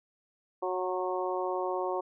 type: harmonic tone with a mistuned harmonic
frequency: 183.8 Hz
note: F#3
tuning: 11 cents flat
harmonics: 2 / 3 / 4 / 5 / 6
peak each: -33 / -35 / -36 / -37 / -38 dBFS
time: 0.62-2.01 s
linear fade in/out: 10 ms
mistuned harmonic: 6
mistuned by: -17 cents
effects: none